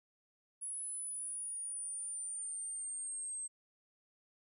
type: exponential sweep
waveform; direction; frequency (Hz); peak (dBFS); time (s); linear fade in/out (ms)
sine; down; 10280 to 8310; -39; 0.61-3.48; 20
effects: none